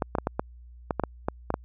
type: clicks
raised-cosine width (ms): 1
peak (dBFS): -11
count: 11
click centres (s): 0.022 / 0.152 / 0.185 / 0.271 / 0.395 / 0.908 / 0.997 / 1.037 / 1.285 / 1.504 / 1.541
effects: added 60 Hz sine -45 dBFS peak until 1.64 s